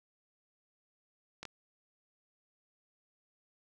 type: clicks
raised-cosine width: 0.2 ms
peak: -25 dBFS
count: 2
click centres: 1.43 / 1.453 s
effects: none